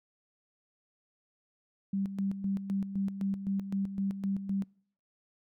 sine tone with tremolo, 196 Hz, G3, in tune, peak -28 dBFS, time 1.93-4.64 s, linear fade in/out 5 ms, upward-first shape square, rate 3.9 Hz, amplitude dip 65%, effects noise-tail reverb RT60 0.6 s tail -26 dB re dry

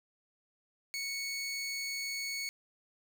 20% pulse tone, 2217 Hz, C#7, in tune, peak -30 dBFS, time 0.94-2.49 s, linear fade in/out 0 ms, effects none

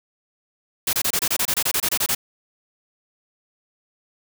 white noise bursts, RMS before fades -21 dBFS, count 15, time 0.87-2.149 s, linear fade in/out 5 ms, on 61 ms, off 26 ms, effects none

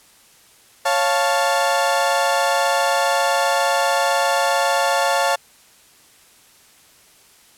30% pulse chord, Db augmented, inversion none, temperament equal, 554.4 / 698.5 / 880 Hz, Db5 / F5 / A5, 0 / 0 / 0 cents, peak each -18 dBFS, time 0.85-5.36 s, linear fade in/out 10 ms, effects white hiss -51 dBFS RMS until 7.57 s + low-pass 12000 Hz 12 dB/octave

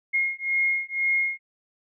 sine beating tone pair, 2146 / 2148 Hz, C7 / C7, +43 / +45 cents, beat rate 2 Hz, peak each -25 dBFS, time 0.13-1.39 s, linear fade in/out 20 ms, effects none

